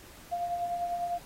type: tone with tremolo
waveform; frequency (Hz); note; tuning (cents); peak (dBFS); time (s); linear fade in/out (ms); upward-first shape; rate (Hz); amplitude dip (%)
sine; 698.5; F5; 0; -27; 0.31-1.19; 20; triangle; 10; 55
effects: pink hiss -52 dBFS RMS until 1.25 s + AAC 48 kbps